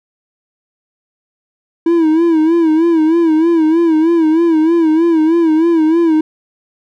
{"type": "tone with vibrato", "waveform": "triangle", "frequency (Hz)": 325.4, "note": "E4", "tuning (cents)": -22, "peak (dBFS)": -6, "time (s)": [1.86, 6.21], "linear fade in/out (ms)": 5, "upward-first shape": "sine", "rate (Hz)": 3.2, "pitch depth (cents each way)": 84, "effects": []}